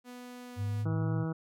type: tone with pitch glide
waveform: sawtooth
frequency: 246.9 to 243.8 Hz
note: B3 to B3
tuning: 0 to -22 cents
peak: -40 dBFS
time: 0.04-0.86 s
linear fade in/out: 50 ms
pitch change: -22 cents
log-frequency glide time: 0.46-0.69 s
type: exponential sweep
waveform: sine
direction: up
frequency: 100.3 to 116.54 Hz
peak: -30 dBFS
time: 0.56-1.26 s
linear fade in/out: 50 ms
type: harmonic tone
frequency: 161.4 Hz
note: E3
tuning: 36 cents flat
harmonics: 1 / 2 / 3 / 4 / 5 / 6 / 7 / 8 / 9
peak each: -32 / -38 / -42 / -48 / -49 / -52 / -52 / -49 / -51 dBFS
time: 0.85-1.33 s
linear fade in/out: 10 ms
effects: none